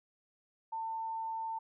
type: tone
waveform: sine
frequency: 897 Hz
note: A5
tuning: 33 cents sharp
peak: -35 dBFS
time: 0.72-1.59 s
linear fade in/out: 10 ms
effects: none